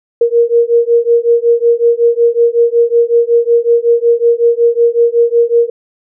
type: beating tone pair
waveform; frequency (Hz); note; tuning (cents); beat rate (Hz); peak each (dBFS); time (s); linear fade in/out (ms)
sine; 467 / 472.4; A#4 / A#4; +3 / +23; 5.4; -10; 0.21-5.7; 5
effects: none